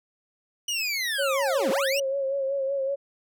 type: linear two-way sweep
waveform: 25% pulse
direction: down then up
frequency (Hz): 2960 to 185 to 2960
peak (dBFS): -22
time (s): 0.68-2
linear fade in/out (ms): 5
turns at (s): 1.7
type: tone with vibrato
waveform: sine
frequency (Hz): 546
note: C#5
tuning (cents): -26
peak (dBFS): -24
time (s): 1.18-2.96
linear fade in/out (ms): 20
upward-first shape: sine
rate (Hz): 5.3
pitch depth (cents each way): 43
effects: none